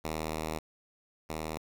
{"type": "tone pair in turn", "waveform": "5% pulse", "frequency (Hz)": [78.7, 78.7], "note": ["D#2", "D#2"], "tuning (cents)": [20, 20], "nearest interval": "unison", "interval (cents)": 0, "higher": "neither", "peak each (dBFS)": [-22, -24], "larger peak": "first", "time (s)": [[0.04, 0.59], [1.29, 1.58]], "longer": "first", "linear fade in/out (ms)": 10, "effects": ["9-bit"]}